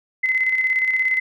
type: tone with tremolo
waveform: sine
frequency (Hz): 2045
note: C7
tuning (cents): -40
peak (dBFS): -15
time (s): 0.23-1.2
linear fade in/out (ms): 10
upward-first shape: square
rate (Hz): 17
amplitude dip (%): 45
effects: none